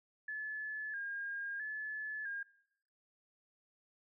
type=tone with vibrato; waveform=sine; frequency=1670 Hz; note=G#6; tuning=9 cents sharp; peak=-38 dBFS; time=0.28-2.43 s; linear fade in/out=5 ms; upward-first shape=square; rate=0.76 Hz; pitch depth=55 cents each way; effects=noise-tail reverb RT60 0.8 s tail -23 dB re dry